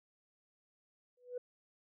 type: tone with exponential growth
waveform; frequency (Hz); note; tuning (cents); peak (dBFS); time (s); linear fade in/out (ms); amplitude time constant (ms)
sine; 493.9; B4; 0; -34; 1.17-1.38; 5; 45
effects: tanh soft clip ceiling -32 dBFS